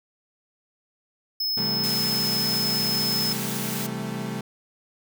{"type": "tone", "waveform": "square", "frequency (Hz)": 5190, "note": "E8", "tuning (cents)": -28, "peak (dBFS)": -24, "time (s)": [1.4, 3.33], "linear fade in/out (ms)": 5}
{"type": "chord", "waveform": "35% pulse", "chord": "A minor seventh", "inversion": "first", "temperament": "equal with one note detuned", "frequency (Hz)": [130.81, 164.81, 194.98, 220], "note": ["C3", "E3", "G3", "A3"], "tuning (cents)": [0, 0, -9, 0], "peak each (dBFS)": [-33, -35, -32, -31], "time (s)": [1.57, 4.41], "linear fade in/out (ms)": 5}
{"type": "high-pass noise", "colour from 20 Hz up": "white", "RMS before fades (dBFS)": -32, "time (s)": [1.83, 3.87], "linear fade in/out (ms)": 10, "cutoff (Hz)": 1100, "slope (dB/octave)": 24}
{"effects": []}